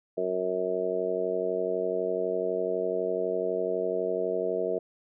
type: harmonic tone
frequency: 92 Hz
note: F#2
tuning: 9 cents flat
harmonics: 2 / 3 / 4 / 5 / 6 / 7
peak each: -42 / -42 / -32 / -30 / -36 / -31 dBFS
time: 0.17-4.79 s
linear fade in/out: 10 ms
effects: none